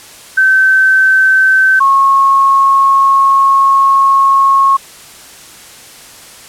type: tone pair in turn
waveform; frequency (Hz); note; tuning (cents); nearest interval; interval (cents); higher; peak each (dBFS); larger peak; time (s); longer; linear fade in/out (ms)
sine; 1541 / 1091.5; G6 / C#6; -30 / -27; tritone; 597; first; -5; neither; 0.37-1.8 / 1.8-4.77; second; 10
effects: white hiss -35 dBFS RMS until 6.48 s + low-pass 11000 Hz 12 dB/octave